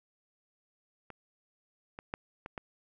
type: clicks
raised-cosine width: 0.5 ms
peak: -30 / -27 / -19 / -26 / -23 dBFS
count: 5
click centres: 1.103 / 1.989 / 2.139 / 2.461 / 2.578 s
effects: none